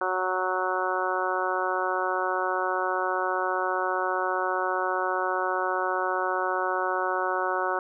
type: harmonic tone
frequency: 185 Hz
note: F#3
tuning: in tune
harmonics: 2 / 3 / 4 / 5 / 6 / 7 / 8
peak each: -32 / -32 / -32 / -32 / -32 / -32 / -32 dBFS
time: 0.01-7.79 s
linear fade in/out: 2 ms
effects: none